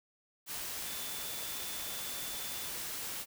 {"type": "tone in noise", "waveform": "sine", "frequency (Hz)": 3505, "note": "A7", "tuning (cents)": -7, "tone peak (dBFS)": -48, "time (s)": [0.84, 2.72], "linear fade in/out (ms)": 50, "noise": "white", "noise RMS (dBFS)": -40, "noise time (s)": [0.46, 3.26], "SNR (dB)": -11, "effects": []}